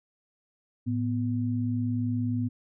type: tone pair together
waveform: sine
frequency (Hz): 109.98 / 246.9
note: A2 / B3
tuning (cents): 0 / 0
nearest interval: octave + major second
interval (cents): 1400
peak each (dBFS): -28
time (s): 0.86-2.49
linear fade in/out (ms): 20
effects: none